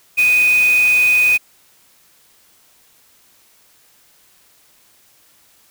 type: tone in noise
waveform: sine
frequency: 2491 Hz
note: D#7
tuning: 1 cent sharp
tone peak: -10 dBFS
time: 0.17-1.38 s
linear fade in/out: 20 ms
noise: white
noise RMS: -28 dBFS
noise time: 0.17-1.38 s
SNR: +15 dB
effects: white hiss -53 dBFS RMS until 5.7 s